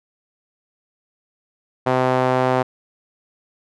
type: tone with band-pass filter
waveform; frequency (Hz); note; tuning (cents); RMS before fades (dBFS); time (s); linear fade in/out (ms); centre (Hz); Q
sawtooth; 128.5; C3; -31; -18; 1.86-2.63; 10; 740; 1.2
effects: none